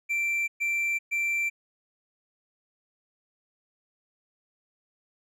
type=tone bursts; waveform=triangle; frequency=2349 Hz; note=D7; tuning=in tune; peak=-23 dBFS; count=3; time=0.09-1.5 s; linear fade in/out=20 ms; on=390 ms; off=120 ms; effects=none